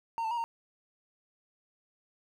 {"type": "tone with pitch steps", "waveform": "triangle", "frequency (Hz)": [917, 887, 950, 922], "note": ["A#5", "A5", "A#5", "A#5"], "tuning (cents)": [-29, 14, 33, -19], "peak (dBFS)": -28, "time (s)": [0.18, 0.44], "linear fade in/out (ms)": 0, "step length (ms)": 65, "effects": []}